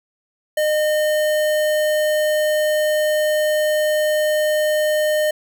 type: tone with notch filter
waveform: square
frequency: 610 Hz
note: D#5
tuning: 34 cents flat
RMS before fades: -18 dBFS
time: 0.57-5.31 s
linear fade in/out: 5 ms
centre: 5100 Hz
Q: 1.8
effects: none